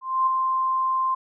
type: tone with ADSR envelope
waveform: sine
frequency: 1046.5 Hz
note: C6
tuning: in tune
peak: -16 dBFS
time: 0.01-1.15 s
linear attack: 260 ms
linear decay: 6 ms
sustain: -4 dB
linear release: 10 ms
effects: none

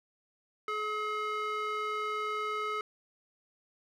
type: tone with band-pass filter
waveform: square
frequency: 425.8 Hz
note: G#4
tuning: 43 cents sharp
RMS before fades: -34 dBFS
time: 0.68-2.81 s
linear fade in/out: 2 ms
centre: 1500 Hz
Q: 1.8
effects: none

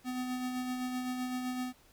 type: tone with tremolo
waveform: square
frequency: 252.2 Hz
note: B3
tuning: 36 cents sharp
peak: -33 dBFS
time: 0.04-1.73 s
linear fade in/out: 50 ms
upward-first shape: sine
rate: 7.8 Hz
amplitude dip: 35%
effects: pink hiss -63 dBFS RMS until 1.92 s

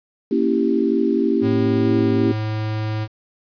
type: chord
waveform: sine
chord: A# diminished seventh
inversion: none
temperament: equal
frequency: 233.1 / 277.2 / 329.6 / 392 Hz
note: A#3 / C#4 / E4 / G4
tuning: 0 / 0 / 0 / 0 cents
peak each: -21 dBFS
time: 0.31-2.32 s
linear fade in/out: 5 ms
type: tone with pitch glide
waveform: square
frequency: 110 to 108.3 Hz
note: A2 to A2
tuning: 0 to -27 cents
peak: -22 dBFS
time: 1.41-3.08 s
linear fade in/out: 50 ms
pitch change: -27 cents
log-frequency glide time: 1.51-2.35 s
effects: resampled to 11025 Hz + 8-bit

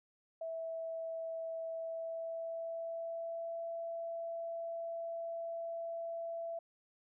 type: tone with pitch glide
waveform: sine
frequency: 655 to 668.8 Hz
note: E5 to E5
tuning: -11 to +25 cents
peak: -38 dBFS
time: 0.41-6.59 s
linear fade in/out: 5 ms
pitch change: +36 cents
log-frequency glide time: 1.68-3.62 s
effects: none

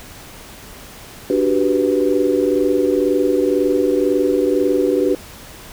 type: chord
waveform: sine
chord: G major seventh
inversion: second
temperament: equal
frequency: 293.7 / 370 / 392 / 493.9 Hz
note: D4 / F#4 / G4 / B4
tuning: 0 / 0 / 0 / 0 cents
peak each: -19 dBFS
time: 1.3-5.15 s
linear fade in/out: 2 ms
effects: pink hiss -38 dBFS RMS until 5.72 s

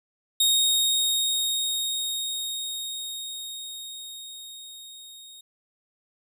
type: tone with level ramp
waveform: sawtooth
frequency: 3729 Hz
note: A#7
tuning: in tune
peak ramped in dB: -15 to -41 dBFS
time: 0.4-5.41 s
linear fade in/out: 5 ms
effects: none

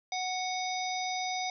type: harmonic tone with a mistuned harmonic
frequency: 740 Hz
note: F#5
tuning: in tune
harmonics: 1 / 3 / 5 / 7 / 8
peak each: -33 / -38 / -40 / -41 / -42 dBFS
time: 0.12-1.5 s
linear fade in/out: 2 ms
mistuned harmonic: 7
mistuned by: -80 cents
effects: none

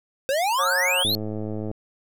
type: exponential sweep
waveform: square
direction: up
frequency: 516 to 4378 Hz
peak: -21 dBFS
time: 0.29-1.15 s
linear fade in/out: 0 ms
type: harmonic tone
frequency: 181.4 Hz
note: F#3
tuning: 34 cents flat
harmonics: 3 / 4 / 5 / 6 / 7 / 8 / 9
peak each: -27 / -33 / -30 / -39 / -36 / -36 / -34 dBFS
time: 0.58-1.04 s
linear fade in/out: 20 ms
type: click train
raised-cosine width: 2 ms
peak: -18 dBFS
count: 72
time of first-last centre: 1.05-1.714 s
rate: 107 Hz
effects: none

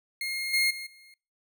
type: tone with level steps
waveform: 30% pulse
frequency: 2140 Hz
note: C7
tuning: 38 cents sharp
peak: -27 / -19 / -33 / -49 dBFS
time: 0.21-1.14 s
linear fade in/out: 2 ms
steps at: 0.53 / 0.7 / 0.86 s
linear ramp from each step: 10 ms
effects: noise-tail reverb RT60 0.4 s tail -26 dB re dry

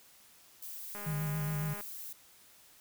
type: noise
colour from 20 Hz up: violet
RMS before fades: -44 dBFS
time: 0.62-2.13 s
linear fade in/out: 5 ms
type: click train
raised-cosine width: 0.5 ms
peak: -31 dBFS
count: 177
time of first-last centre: 0.95-1.809 s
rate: 205 Hz
type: tone with vibrato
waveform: sine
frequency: 152.6 Hz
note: D#3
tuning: 33 cents flat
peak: -32 dBFS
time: 1.06-1.74 s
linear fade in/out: 10 ms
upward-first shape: square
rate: 7.2 Hz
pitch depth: 44 cents each way
effects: white hiss -60 dBFS RMS until 2.8 s

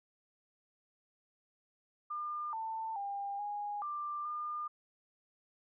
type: tone with pitch steps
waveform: sine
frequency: 1203 / 891 / 801 / 825 / 1185 / 1207 Hz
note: D6 / A5 / G5 / G#5 / D6 / D6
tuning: +41 / +22 / +37 / -12 / +15 / +47 cents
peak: -36 dBFS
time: 2.1-4.68 s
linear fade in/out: 10 ms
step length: 430 ms
effects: none

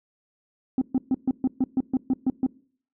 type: tone bursts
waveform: sine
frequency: 260 Hz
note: C4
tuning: 11 cents flat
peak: -16 dBFS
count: 11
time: 0.78-2.465 s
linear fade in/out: 2 ms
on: 35 ms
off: 130 ms
effects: noise-tail reverb RT60 0.5 s tail -23 dB re dry + tanh soft clip ceiling -17 dBFS

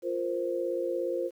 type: chord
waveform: sine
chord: F suspended fourth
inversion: none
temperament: equal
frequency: 349.2 / 466.2 / 523.3 Hz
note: F4 / Bb4 / C5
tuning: 0 / 0 / 0 cents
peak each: -32 / -35 / -31 dBFS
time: 0.02-1.31 s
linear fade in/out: 50 ms
effects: 10-bit

